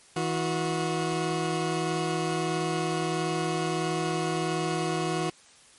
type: tone pair together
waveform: 20% pulse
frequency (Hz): 161.4 / 364.3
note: E3 / F#4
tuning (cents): -36 / -27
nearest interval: octave + major second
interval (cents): 1409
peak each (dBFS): -24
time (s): 0.16-5.3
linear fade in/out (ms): 5
effects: white hiss -55 dBFS RMS until 5.78 s + MP3 48 kbps